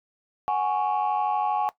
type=chord; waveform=sine; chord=F# suspended second; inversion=none; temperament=just; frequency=740 / 832.5 / 1110 Hz; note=F#5 / G#5 / C#6; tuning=0 / +4 / +2 cents; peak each=-26 / -23 / -28 dBFS; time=0.48-1.69 s; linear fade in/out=0 ms; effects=noise-tail reverb RT60 0.1 s tail -18 dB re dry + tanh soft clip ceiling -17 dBFS